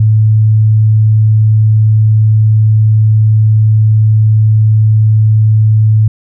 sine tone, 108.6 Hz, A2, 22 cents flat, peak -4 dBFS, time 0-6.08 s, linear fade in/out 5 ms, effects none

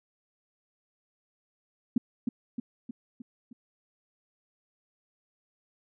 sine tone with echo, 240 Hz, B3, 49 cents flat, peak -19 dBFS, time 1.96-1.98 s, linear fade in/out 5 ms, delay 310 ms, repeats 5, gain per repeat -5 dB, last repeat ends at 3.53 s, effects none

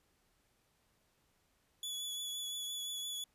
sawtooth tone with vibrato, 3415 Hz, G#7, 48 cents sharp, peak -36 dBFS, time 1.83-3.24 s, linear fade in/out 2 ms, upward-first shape triangle, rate 5.8 Hz, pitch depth 23 cents each way, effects pink hiss -75 dBFS RMS until 3.34 s + resampled to 32000 Hz

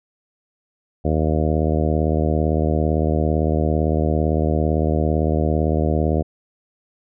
harmonic tone, 77.78 Hz, D#2, in tune, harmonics 1 / 2 / 3 / 4 / 5 / 6 / 7 / 8 / 9, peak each -20 / -23 / -25 / -26 / -27 / -28 / -28 / -29 / -30 dBFS, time 1.04-6.23 s, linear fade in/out 20 ms, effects none

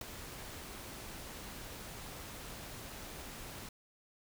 pink noise with ADSR envelope, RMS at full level -37 dBFS, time 0.01-3.69 s, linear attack 4 ms, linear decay 6 ms, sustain -10 dB, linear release 4 ms, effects none

